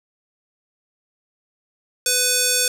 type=tone with band-pass filter; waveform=square; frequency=500 Hz; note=B4; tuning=21 cents sharp; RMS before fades=-19 dBFS; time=2.06-2.68 s; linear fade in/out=2 ms; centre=7900 Hz; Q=1.3; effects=none